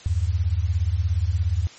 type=beating tone pair; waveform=sine; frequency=77.78 / 94.78 Hz; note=D#2 / F#2; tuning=0 / +42 cents; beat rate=17 Hz; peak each=-22 dBFS; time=0.06-1.67 s; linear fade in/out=0 ms; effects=white hiss -45 dBFS RMS until 1.78 s + MP3 32 kbps